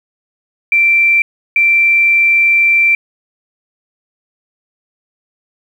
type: tone pair in turn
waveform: sine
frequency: 2349 / 2349 Hz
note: D7 / D7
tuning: 0 / 0 cents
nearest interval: unison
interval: 0 cents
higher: neither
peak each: -7 dBFS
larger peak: neither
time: 0.72-1.22 / 1.56-2.95 s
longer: second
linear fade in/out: 2 ms
effects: 7-bit